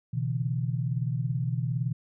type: tone cluster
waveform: sine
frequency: 123 / 140.8 / 162.1 Hz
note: B2 / C#3 / E3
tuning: -7 / +27 / -29 cents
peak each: -28 / -33 / -32 dBFS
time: 0.13-1.93 s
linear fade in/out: 10 ms
effects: none